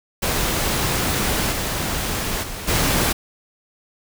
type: noise with level steps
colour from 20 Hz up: pink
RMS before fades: -21 / -24 / -31 / -19 dBFS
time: 0.22-3.13 s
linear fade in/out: 10 ms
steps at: 1.51 / 2.42 / 2.67 s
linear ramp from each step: 20 ms
effects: none